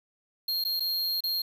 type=tone with dropouts; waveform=square; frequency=4229 Hz; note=C8; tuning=18 cents sharp; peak=-27 dBFS; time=0.48-1.42 s; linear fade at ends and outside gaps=5 ms; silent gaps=0.64-0.649 / 0.797-0.804 / 1.206-1.237 s; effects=9-bit